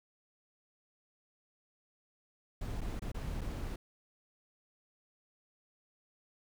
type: noise with dropouts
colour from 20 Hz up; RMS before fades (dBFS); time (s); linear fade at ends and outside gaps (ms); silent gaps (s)
brown; -38; 2.61-3.76; 5; 2.809-2.814 / 2.995-3.019 / 3.118-3.144 / 3.41-3.414
effects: none